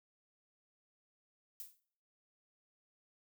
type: noise with exponential decay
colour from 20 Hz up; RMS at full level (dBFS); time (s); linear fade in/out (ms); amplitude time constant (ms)
violet; -43; 1.6-1.8; 0; 43
effects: noise-tail reverb RT60 0.6 s tail -21 dB re dry